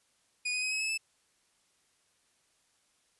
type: tone with pitch steps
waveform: sawtooth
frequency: 2464 / 2496 / 2527 / 2560 / 2592 / 2626 Hz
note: D#7 / D#7 / D#7 / D#7 / E7 / E7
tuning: -17 / +5 / +26 / +49 / -30 / -7 cents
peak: -27 dBFS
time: 0.45-0.978 s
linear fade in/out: 10 ms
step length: 88 ms
effects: white hiss -71 dBFS RMS until 3.19 s + resampled to 24000 Hz